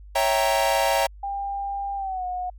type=chord; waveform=45% pulse; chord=C# diminished seventh; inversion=none; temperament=equal; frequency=554.4 / 659.3 / 784 / 932.3 Hz; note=C#5 / E5 / G5 / Bb5; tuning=0 / 0 / 0 / 0 cents; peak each=-25 dBFS; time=0.15-1.07 s; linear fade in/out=10 ms
type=tone with pitch glide; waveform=sine; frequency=797 to 726.6 Hz; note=G5 to F#5; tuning=+28 to -32 cents; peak=-26 dBFS; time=1.23-2.5 s; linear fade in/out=5 ms; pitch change=-160 cents; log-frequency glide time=1.96-2.25 s
effects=added 50 Hz sine -41 dBFS peak until 2.58 s